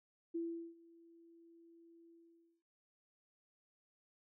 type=tone with ADSR envelope; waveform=sine; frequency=334.7 Hz; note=E4; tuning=26 cents sharp; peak=-36 dBFS; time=0.34-2.63 s; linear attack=14 ms; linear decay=390 ms; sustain=-24 dB; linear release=520 ms; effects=none